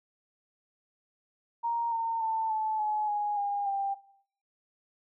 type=tone with pitch steps; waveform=sine; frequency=934 / 912.1 / 890.8 / 869.9 / 849.6 / 829.7 / 810.3 / 791.3 Hz; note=A#5 / A#5 / A5 / A5 / G#5 / G#5 / G#5 / G5; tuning=+3 / -38 / +21 / -20 / +39 / -2 / -43 / +16 cents; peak=-27 dBFS; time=1.63-3.95 s; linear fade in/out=20 ms; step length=290 ms; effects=noise-tail reverb RT60 0.6 s tail -17 dB re dry